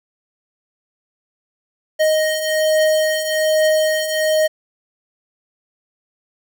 square beating tone pair, 622.3 / 623.5 Hz, D#5 / D#5, 0 / +3 cents, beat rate 1.2 Hz, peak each -22 / -16 dBFS, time 1.99-4.48 s, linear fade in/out 20 ms, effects none

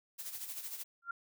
blue noise with tremolo, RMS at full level -41 dBFS, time 0.18-0.84 s, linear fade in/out 20 ms, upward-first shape sine, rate 13 Hz, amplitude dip 60%
sine tone with exponential growth, 1386 Hz, F6, 14 cents flat, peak -32 dBFS, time 1.02-1.11 s, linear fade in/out 5 ms, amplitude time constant 18 ms
effects none

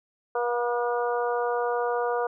harmonic tone with a mistuned harmonic, 240.9 Hz, B3, 43 cents flat, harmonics 2 / 3 / 4 / 5 / 6, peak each -26 / -30 / -32 / -34 / -36 dBFS, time 0.35-2.27 s, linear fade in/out 5 ms, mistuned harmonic 3, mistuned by -15 cents, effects none

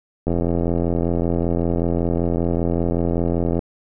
click train, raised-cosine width 2 ms, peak -8 dBFS, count 284, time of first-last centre 0.27-3.592 s, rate 85.2 Hz, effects none

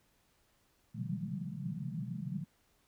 white band-pass noise, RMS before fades -39 dBFS, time 0.94-2.45 s, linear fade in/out 20 ms, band 120 to 210 Hz, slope 96 dB/octave, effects pink hiss -72 dBFS RMS until 2.87 s

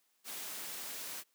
white noise, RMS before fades -43 dBFS, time 0.24-1.24 s, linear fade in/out 50 ms, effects white hiss -75 dBFS RMS until 1.34 s + high-pass 200 Hz 12 dB/octave

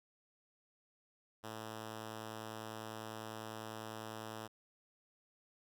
5% pulse tone, 110 Hz, A2, in tune, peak -33 dBFS, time 1.43-4.48 s, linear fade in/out 20 ms, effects none

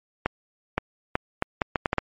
accelerating click train, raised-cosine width 0.5 ms, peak -7 dBFS, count 9, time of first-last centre 0.26-1.983 s, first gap 520 ms, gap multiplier 0.72, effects MP3 48 kbps

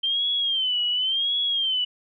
sine tone with vibrato, 3132 Hz, G7, 2 cents flat, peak -21 dBFS, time 0.03-1.85 s, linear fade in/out 10 ms, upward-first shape sine, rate 0.92 Hz, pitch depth 120 cents each way, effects none

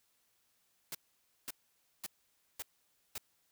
white noise bursts, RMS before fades -41 dBFS, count 5, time 0.92-3.18 s, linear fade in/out 2 ms, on 28 ms, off 530 ms, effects white hiss -75 dBFS RMS until 3.51 s

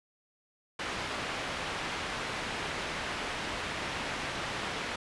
white low-pass noise, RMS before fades -36 dBFS, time 0.79-4.96 s, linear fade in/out 5 ms, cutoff 2500 Hz, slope 12 dB/octave, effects resampled to 24000 Hz

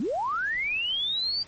sine linear sweep, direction up, 188.8 to 4699 Hz, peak -25 dBFS, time 0-1.43 s, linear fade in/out 2 ms, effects pink hiss -51 dBFS RMS until 1.47 s + MP3 32 kbps

